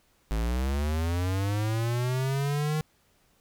square linear sweep, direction up, 52.1 to 155.9 Hz, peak -26 dBFS, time 0.31-2.81 s, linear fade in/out 0 ms, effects pink hiss -66 dBFS RMS until 3.4 s

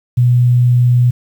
sine tone, 122.7 Hz, B2, 11 cents flat, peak -7 dBFS, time 0.17-1.11 s, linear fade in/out 10 ms, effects 7-bit

